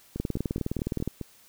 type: two click trains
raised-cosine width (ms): 3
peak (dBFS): -15 / -20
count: 18 / 6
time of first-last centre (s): 0.2-1.076 / 0.16-1.213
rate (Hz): 19.4 / 4.75
effects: white hiss -57 dBFS RMS until 1.48 s